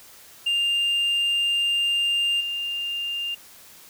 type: tone with level steps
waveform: sine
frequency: 2800 Hz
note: F7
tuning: 4 cents sharp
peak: -17 / -25 dBFS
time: 0.46-3.35 s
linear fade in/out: 10 ms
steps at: 2.4 s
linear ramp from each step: 10 ms
effects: tanh soft clip ceiling -19 dBFS + white hiss -48 dBFS RMS until 3.89 s